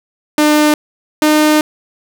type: tone pair in turn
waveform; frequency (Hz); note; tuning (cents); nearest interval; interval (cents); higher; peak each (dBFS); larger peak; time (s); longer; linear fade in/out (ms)
sawtooth; 300.9 / 304.9; D4 / D#4; +42 / -35; unison; 23; second; -4; neither; 0.38-0.74 / 1.22-1.61; second; 2
effects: none